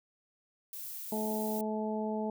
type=noise; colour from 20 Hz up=violet; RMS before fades=-42 dBFS; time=0.73-1.61 s; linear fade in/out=2 ms
type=harmonic tone; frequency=215.8 Hz; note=A3; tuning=33 cents flat; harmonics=1 / 2 / 3 / 4; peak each=-34 / -37 / -39 / -40 dBFS; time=1.12-2.3 s; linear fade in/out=2 ms
effects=none